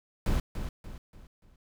brown noise with echo, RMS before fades -26 dBFS, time 0.26-0.4 s, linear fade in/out 2 ms, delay 290 ms, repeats 4, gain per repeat -8 dB, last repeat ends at 1.56 s, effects none

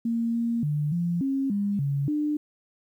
sine tone with pitch steps, 231.3 / 233.1 / 148.4 / 172.3 / 271.1 / 202.3 / 140.4 / 298.9 Hz, A#3 / A#3 / D3 / F3 / C#4 / G#3 / C#3 / D4, -13 / 0 / +18 / -23 / -38 / -45 / +22 / +31 cents, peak -23 dBFS, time 0.05-2.37 s, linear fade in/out 5 ms, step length 290 ms, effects 10-bit

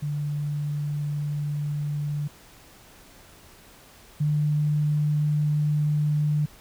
sine tone pair in turn, 146.83 / 149.48 Hz, D3 / D3, 0 / +31 cents, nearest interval unison, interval 31 cents, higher second, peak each -25 / -20 dBFS, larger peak second, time 0.02-2.28 / 4.2-6.46 s, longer neither, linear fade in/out 10 ms, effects pink hiss -51 dBFS RMS until 6.6 s

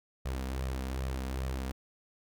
sawtooth tone with flanger, 65.41 Hz, C2, in tune, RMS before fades -35 dBFS, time 0.25-1.72 s, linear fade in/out 10 ms, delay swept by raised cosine 1.6 to 4.3 ms, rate 2.5 Hz, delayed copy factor +0.5, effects none

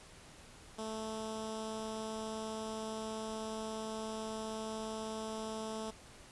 10% pulse tone with notch filter, 219.6 Hz, A3, 3 cents flat, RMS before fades -41 dBFS, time 0.78-5.91 s, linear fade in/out 10 ms, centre 1900 Hz, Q 0.75, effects pink hiss -56 dBFS RMS until 6.31 s + resampled to 24000 Hz

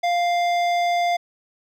sine tone with hard clipping, 698.5 Hz, F5, in tune, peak -20 dBFS, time 0.03-1.17 s, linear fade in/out 10 ms, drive 13 dB, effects none

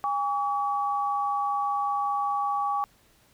sine tone pair together, 812.9 / 1138 Hz, G#5 / C#6, -37 / +45 cents, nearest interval tritone, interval 582 cents, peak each -27 / -27 dBFS, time 0.04-2.84 s, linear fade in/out 0 ms, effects pink hiss -61 dBFS RMS until 3.33 s

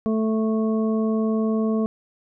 harmonic tone, 220 Hz, A3, in tune, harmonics 1 / 2 / 3 / 5, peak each -20 / -26 / -32 / -36 dBFS, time 0.06-1.86 s, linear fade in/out 0 ms, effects none

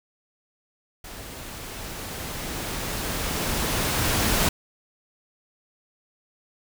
pink noise with level ramp, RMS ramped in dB -40 to -21 dBFS, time 1.04-4.49 s, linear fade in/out 5 ms, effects none

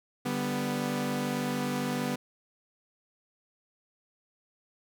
sawtooth chord, G major, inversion second, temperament equal, 146.83 / 196 / 246.9 Hz, D3 / G3 / B3, 0 / 0 / 0 cents, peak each -32 / -31 / -27 dBFS, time 0.25-2.16 s, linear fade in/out 10 ms, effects none

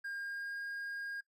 triangle tone with pitch glide, 1611 to 1623.1 Hz, G6 to G#6, +47 to -40 cents, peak -37 dBFS, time 0.04-1.21 s, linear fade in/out 10 ms, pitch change +13 cents, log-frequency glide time 0.15-0.61 s, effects noise-tail reverb RT60 0.1 s tail -18 dB re dry

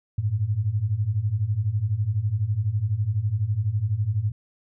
sine beating tone pair, 98 / 110 Hz, G2 / A2, 0 / 0 cents, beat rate 12 Hz, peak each -26 / -23 dBFS, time 0.18-4.32 s, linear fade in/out 5 ms, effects none

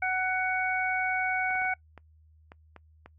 harmonic tone, 745 Hz, F#5, 12 cents sharp, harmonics 1 / 2 / 3, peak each -30 / -30 / -30 dBFS, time 0.02-1.74 s, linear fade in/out 5 ms
clicks, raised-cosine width 0.5 ms, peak -31 dBFS, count 8, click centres 1.507 / 1.554 / 1.618 / 1.652 / 1.977 / 2.519 / 2.763 / 3.06 s
effects noise-tail reverb RT60 0.1 s tail -23 dB re dry + added 78 Hz sine -56 dBFS peak until 3.18 s

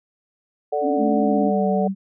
sine chord, D major, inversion second, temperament equal, 440 / 587.3 / 740 Hz, A4 / D5 / F#5, 0 / 0 / 0 cents, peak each -24 dBFS, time 0.72-1.88 s, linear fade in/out 10 ms
sine tone with vibrato, 280.4 Hz, C#4, 20 cents sharp, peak -21 dBFS, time 0.81-1.52 s, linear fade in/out 50 ms, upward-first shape sine, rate 17 Hz, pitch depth 81 cents each way
sine tone with pitch glide, 217 to 193.33 Hz, A3 to G3, -24 to -24 cents, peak -20 dBFS, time 0.97-1.95 s, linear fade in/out 50 ms, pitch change -200 cents, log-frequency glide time 1.1-1.69 s
effects none

